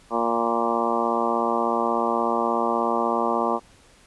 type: harmonic tone with a mistuned harmonic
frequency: 116.54 Hz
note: A#2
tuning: in tune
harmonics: 2 / 3 / 4 / 5 / 6 / 7 / 8 / 9 / 10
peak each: -29 / -29 / -29 / -29 / -29 / -29 / -29 / -29 / -29 dBFS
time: 0.1-3.6 s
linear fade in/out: 50 ms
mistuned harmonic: 8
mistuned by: +25 cents
effects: pink hiss -54 dBFS RMS until 4.06 s + resampled to 24000 Hz